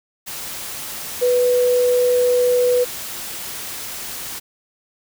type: tone in noise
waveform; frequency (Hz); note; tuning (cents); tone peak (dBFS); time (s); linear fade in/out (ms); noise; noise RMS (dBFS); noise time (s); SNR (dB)
sine; 493.9; B4; 0; -13; 1.21-2.85; 20; white; -30; 0.26-4.4; +14
effects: none